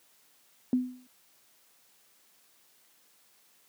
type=tone with exponential decay; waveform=sine; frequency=251.7 Hz; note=B3; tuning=33 cents sharp; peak=-19 dBFS; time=0.73-1.07 s; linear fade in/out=1 ms; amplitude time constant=72 ms; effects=white hiss -64 dBFS RMS until 3.68 s + high-pass 150 Hz 12 dB/octave